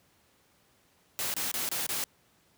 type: noise bursts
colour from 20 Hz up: white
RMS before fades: -32 dBFS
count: 5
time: 1.19-2.04 s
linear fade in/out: 0 ms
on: 150 ms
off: 25 ms
effects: pink hiss -66 dBFS RMS until 2.57 s + high-pass 80 Hz 12 dB/octave